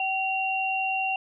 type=tone pair together; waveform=sine; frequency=765 / 2755 Hz; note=G5 / F7; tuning=-42 / -24 cents; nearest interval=octave + minor seventh; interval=2218 cents; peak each=-27 dBFS; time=0-1.16 s; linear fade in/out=2 ms; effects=none